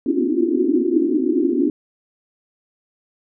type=band-pass noise; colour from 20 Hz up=white; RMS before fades=-18 dBFS; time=0.06-1.7 s; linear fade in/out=2 ms; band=250 to 370 Hz; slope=96 dB/octave; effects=none